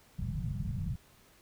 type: low-pass noise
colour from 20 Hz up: white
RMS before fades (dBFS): -35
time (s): 0.18-0.96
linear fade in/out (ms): 10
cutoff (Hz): 200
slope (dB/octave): 96
effects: pink hiss -62 dBFS RMS until 1.41 s